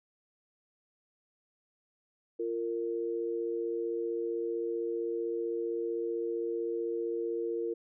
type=tone pair together; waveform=sine; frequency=345.1 / 460.7 Hz; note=F4 / A#4; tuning=-21 / -20 cents; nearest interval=perfect fourth; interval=501 cents; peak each=-34 / -33 dBFS; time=2.39-7.74 s; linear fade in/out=10 ms; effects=none